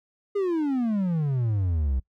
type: exponential sweep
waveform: triangle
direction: down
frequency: 415.3 to 61.74 Hz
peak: -20 dBFS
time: 0.35-2 s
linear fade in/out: 10 ms
effects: noise-tail reverb RT60 0.1 s tail -23 dB re dry